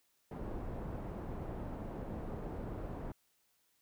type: low-pass noise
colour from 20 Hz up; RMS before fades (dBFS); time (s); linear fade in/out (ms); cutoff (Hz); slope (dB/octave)
pink; -42; 0.31-3.12; 5; 720; 12
effects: white hiss -75 dBFS RMS until 3.81 s